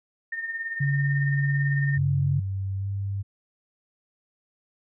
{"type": "tone with tremolo", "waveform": "sine", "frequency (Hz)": 1823, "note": "A#6", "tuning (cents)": -39, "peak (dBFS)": -26, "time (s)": [0.32, 1.98], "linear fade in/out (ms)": 5, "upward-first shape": "triangle", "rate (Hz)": 18, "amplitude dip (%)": 65}
{"type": "tone", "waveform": "sine", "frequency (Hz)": 140, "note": "C#3", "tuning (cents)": 18, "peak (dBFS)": -21, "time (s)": [0.8, 2.4], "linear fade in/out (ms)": 10}
{"type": "tone with pitch glide", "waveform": "sine", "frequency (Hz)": [96.8, 98.89], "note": ["G2", "G2"], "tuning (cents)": [-21, 16], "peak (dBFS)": -26, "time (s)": [1.96, 3.23], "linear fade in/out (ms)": 20, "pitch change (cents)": 37, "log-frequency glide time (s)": [2.78, 2.86]}
{"effects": []}